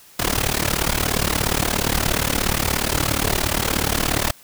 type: noise with amplitude modulation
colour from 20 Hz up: pink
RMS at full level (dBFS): -17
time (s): 0.19-4.31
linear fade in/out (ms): 5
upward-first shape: sine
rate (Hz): 37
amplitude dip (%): 90
effects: white hiss -48 dBFS RMS until 4.43 s